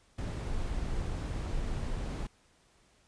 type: noise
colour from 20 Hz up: brown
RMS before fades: -34 dBFS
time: 0.18-2.27 s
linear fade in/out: 5 ms
effects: pink hiss -66 dBFS RMS until 3.07 s + resampled to 22050 Hz